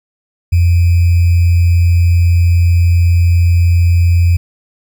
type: tone with sample-and-hold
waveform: sine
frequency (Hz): 86.3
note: F2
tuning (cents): -20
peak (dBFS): -6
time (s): 0.52-4.37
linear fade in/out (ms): 10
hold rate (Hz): 2450
effects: none